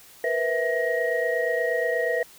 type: tone cluster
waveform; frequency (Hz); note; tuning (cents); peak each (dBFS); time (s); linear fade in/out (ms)
sine; 474.6 / 503 / 656 / 1886; A#4 / B4 / E5 / A#6; +31 / +32 / -9 / +20; -27; 0.24-2.23; 2
effects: tanh soft clip ceiling -12 dBFS + white hiss -50 dBFS RMS until 2.38 s